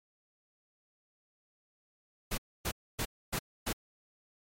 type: noise bursts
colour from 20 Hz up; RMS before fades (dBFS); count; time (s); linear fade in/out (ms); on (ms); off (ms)
pink; -33; 5; 2.31-3.73; 10; 68; 270
effects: MP3 64 kbps